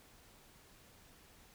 silence, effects pink hiss -62 dBFS RMS until 1.54 s

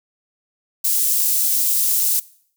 white high-pass noise, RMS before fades -18 dBFS, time 0.84-2.2 s, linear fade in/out 10 ms, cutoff 7600 Hz, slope 12 dB/octave, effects noise-tail reverb RT60 0.6 s tail -21 dB re dry

